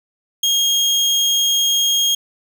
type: tone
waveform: 30% pulse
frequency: 3249 Hz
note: G#7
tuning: 39 cents flat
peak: -11 dBFS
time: 0.43-2.15 s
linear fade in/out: 5 ms
effects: none